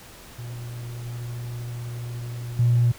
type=tone with level steps; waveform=triangle; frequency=119.7 Hz; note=A#2; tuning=46 cents sharp; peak=-30 / -28 / -12 dBFS; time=0.38-2.92 s; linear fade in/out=10 ms; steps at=1.05 / 2.59 s; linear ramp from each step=5 ms; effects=tanh soft clip ceiling -13 dBFS + pink hiss -45 dBFS RMS until 2.98 s